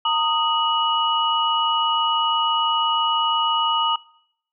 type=tone cluster; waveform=sine; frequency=917 / 1243 / 2923 Hz; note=A#5 / D#6 / F#7; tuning=-29 / -2 / -22 cents; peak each=-22 dBFS; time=0.05-3.96 s; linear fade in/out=5 ms; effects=noise-tail reverb RT60 0.7 s tail -22 dB re dry